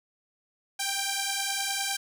5% pulse beating tone pair, 784 / 793.8 Hz, G5 / G5, 0 / +22 cents, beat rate 9.8 Hz, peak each -19 dBFS, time 0.79-1.97 s, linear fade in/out 10 ms, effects none

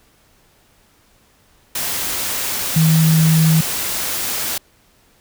sine tone in noise, 160 Hz, D#3, 49 cents sharp, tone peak -10 dBFS, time 2.76-3.61 s, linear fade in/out 5 ms, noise white, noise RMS -22 dBFS, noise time 1.75-4.58 s, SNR +9 dB, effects pink hiss -55 dBFS RMS until 5.2 s

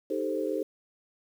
sine chord, A half-diminished seventh, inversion second, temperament equal, 311.1 / 392 / 440 / 523.3 Hz, Eb4 / G4 / A4 / C5, 0 / 0 / 0 / 0 cents, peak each -33 dBFS, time 0.1-0.63 s, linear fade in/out 5 ms, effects 9-bit

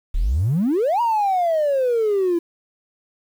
triangle exponential two-way sweep, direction up then down, 31.93 to 966 to 333.5 Hz, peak -13 dBFS, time 0.14-2.39 s, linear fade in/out 10 ms, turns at 1.01 s, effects tanh soft clip ceiling -13 dBFS + 8-bit

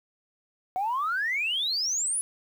sine exponential sweep, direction up, 726 to 10430 Hz, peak -24 dBFS, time 0.76-2.21 s, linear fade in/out 0 ms, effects tanh soft clip ceiling -21 dBFS + 9-bit

